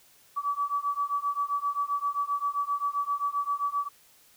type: beating tone pair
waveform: sine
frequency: 1143 / 1150.6 Hz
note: D6 / D6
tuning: -47 / -36 cents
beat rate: 7.6 Hz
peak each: -30 / -29 dBFS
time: 0.36-3.89 s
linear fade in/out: 20 ms
effects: white hiss -59 dBFS RMS until 4.36 s